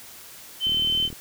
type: tone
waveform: sine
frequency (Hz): 3075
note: G7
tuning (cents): -34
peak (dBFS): -20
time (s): 0.6-1.1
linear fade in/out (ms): 50
type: click train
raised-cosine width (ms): 3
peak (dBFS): -25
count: 19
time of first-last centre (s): 0.67-1.128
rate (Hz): 39.3
effects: white hiss -44 dBFS RMS until 1.2 s